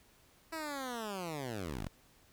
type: linear sweep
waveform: 10% pulse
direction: down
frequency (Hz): 329.6 to 35.19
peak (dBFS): -30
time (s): 0.52-1.89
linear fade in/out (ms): 10
effects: pink hiss -65 dBFS RMS until 2.32 s